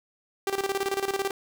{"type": "tone with tremolo", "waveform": "sawtooth", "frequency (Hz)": 392, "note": "G4", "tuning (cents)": 0, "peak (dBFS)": -20, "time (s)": [0.47, 1.31], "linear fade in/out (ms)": 2, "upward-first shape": "square", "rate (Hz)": 18, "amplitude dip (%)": 75, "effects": []}